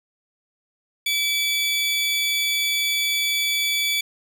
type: tone pair together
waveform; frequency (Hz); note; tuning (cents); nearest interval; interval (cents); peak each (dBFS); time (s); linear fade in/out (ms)
35% pulse; 2300 / 3446; D7 / A7; -37 / -37; perfect fifth; 700; -21; 1.06-4.01; 5
effects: none